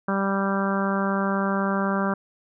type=harmonic tone; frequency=196 Hz; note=G3; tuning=in tune; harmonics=1 / 2 / 3 / 4 / 5 / 6 / 7 / 8; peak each=-24 / -31 / -30 / -34 / -32 / -31 / -32 / -33 dBFS; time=0.08-2.14 s; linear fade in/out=5 ms; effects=none